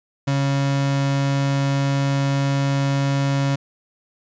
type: tone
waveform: 35% pulse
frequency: 138.59 Hz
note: C#3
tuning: in tune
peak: -16 dBFS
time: 0.27-3.56 s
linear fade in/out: 10 ms
effects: resampled to 16000 Hz